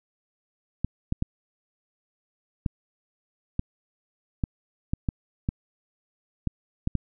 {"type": "clicks", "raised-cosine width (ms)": 5, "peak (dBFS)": -12, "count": 12, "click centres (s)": [0.846, 1.124, 1.224, 2.662, 3.594, 4.438, 4.935, 5.088, 5.489, 6.473, 6.874, 6.953], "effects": []}